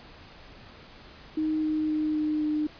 sine tone with pitch steps, 311.1 / 309.1 / 307.2 / 305.2 / 303.3 Hz, D#4 / D#4 / D#4 / D#4 / D#4, 0 / -11 / -22 / -33 / -44 cents, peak -24 dBFS, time 1.37-2.67 s, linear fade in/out 5 ms, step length 260 ms, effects pink hiss -49 dBFS RMS until 2.79 s + resampled to 11025 Hz

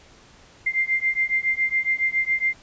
sine beating tone pair, 2093 / 2100.2 Hz, C7 / C7, 0 / +6 cents, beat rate 7.2 Hz, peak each -23 dBFS, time 0.66-2.54 s, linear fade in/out 10 ms, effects pink hiss -51 dBFS RMS until 2.62 s + resampled to 16000 Hz

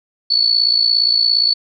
sine tone with amplitude modulation, 4435 Hz, C#8, in tune, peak -8 dBFS, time 0.3-1.54 s, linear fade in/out 10 ms, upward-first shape sine, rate 57.3 Hz, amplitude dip 75%, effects none

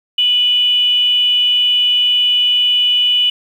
sine tone with frequency modulation, 2960 Hz, F#7, in tune, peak -10 dBFS, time 0.18-3.3 s, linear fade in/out 5 ms, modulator 498 Hz, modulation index 0.22, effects 7-bit

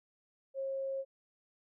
sine tone, 540 Hz, C#5, 45 cents flat, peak -34 dBFS, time 0.54-1.05 s, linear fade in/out 50 ms, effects none

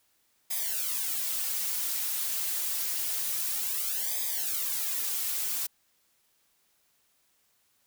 blue noise with flanger, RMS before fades -31 dBFS, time 0.5-5.67 s, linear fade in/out 10 ms, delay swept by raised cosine 0.7 to 5.4 ms, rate 0.27 Hz, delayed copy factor -1, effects white hiss -70 dBFS RMS until 7.86 s

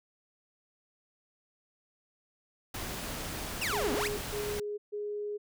pink noise, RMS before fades -38 dBFS, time 2.74-4.6 s, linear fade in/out 5 ms
sawtooth exponential two-way sweep, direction down then up, 3021 to 233.1 to 3021 Hz, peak -27 dBFS, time 3.61-4.08 s, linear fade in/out 10 ms, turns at 3.93 s
sine tone bursts, 415.3 Hz, G#4, in tune, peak -33 dBFS, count 3, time 3.72-5.38 s, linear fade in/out 20 ms, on 460 ms, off 140 ms
effects none

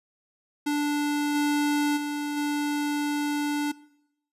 square tone with level steps, 293 Hz, D4, 4 cents flat, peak -24 / -22 / -28 / -25 dBFS, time 0.66-3.72 s, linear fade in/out 10 ms, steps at 1.34 / 1.96 / 2.36 s, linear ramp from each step 20 ms, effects noise-tail reverb RT60 0.8 s tail -21 dB re dry + resampled to 32000 Hz

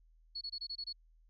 sine tone bursts, 4376 Hz, C#8, 23 cents flat, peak -38 dBFS, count 7, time 0.35-0.928 s, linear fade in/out 10 ms, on 62 ms, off 24 ms, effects added 40 Hz sine -62 dBFS peak until 1.29 s

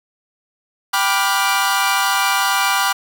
sawtooth chord, G dominant seventh, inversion none, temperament equal with one note detuned, 784 / 987.8 / 1174.7 / 1420.5 Hz, G5 / B5 / D6 / F6, 0 / 0 / 0 / +29 cents, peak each -17 dBFS, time 0.93-2.93 s, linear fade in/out 10 ms, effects none

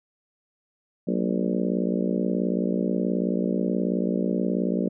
harmonic tone with a mistuned harmonic, 58.6 Hz, A#1, 10 cents sharp, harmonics 3 / 4 / 5 / 6 / 7 / 8 / 9 / 10, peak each -26 / -28 / -30 / -32 / -33 / -34 / -35 / -36 dBFS, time 1.07-4.89 s, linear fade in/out 10 ms, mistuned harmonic 3, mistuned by +120 cents, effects none

